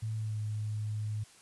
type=tone with pitch glide; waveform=sine; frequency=110 to 106.68 Hz; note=A2 to G#2; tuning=0 to +47 cents; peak=-32 dBFS; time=0.02-1.24 s; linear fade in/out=10 ms; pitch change=-53 cents; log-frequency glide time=0.15-0.39 s; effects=white hiss -58 dBFS RMS until 1.41 s + resampled to 24000 Hz